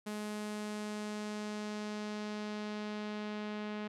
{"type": "tone with low-pass filter sweep", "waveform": "sawtooth", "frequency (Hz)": 210.6, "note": "G#3", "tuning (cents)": 24, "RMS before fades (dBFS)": -40, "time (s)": [0.06, 3.88], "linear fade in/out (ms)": 10, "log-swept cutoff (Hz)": [11000, 3100], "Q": 1.1, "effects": []}